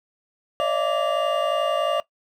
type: tone cluster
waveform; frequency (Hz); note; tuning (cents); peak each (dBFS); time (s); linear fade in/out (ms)
triangle; 563 / 614 / 677 / 1166 / 2812; C#5 / D#5 / E5 / D6 / F7; +27 / -23 / +46 / -13 / +11; -24 / -23 / -25 / -25 / -30; 0.6-2; 0
effects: noise-tail reverb RT60 0.1 s tail -17 dB re dry